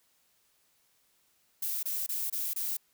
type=noise bursts; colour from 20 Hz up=violet; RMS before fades=-33 dBFS; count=5; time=1.62-2.77 s; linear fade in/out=5 ms; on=210 ms; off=25 ms; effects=white hiss -70 dBFS RMS until 2.93 s